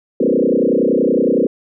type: tone with frequency modulation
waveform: sine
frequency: 370 Hz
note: F#4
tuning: in tune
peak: -11 dBFS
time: 0.2-1.47 s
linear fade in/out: 5 ms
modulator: 30.7 Hz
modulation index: 4.9
effects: none